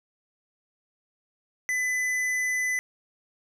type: tone with hard clipping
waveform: sine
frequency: 2005 Hz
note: B6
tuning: 26 cents sharp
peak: -26 dBFS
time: 1.69-2.79 s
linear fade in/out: 0 ms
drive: 10 dB
effects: none